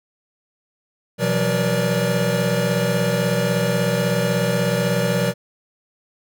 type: tone cluster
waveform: square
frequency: 126.3 / 169.9 / 186.2 / 477.5 / 580 Hz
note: B2 / F3 / F#3 / A#4 / D5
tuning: +39 / -47 / +11 / +42 / -22 cents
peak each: -25 dBFS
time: 1.18-5.34 s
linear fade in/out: 50 ms
effects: none